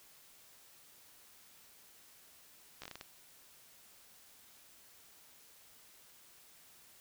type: slowing click train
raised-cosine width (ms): 0.2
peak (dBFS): -28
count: 7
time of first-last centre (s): 2.82-3.011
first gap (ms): 15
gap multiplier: 1.3
effects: white hiss -61 dBFS RMS until 7 s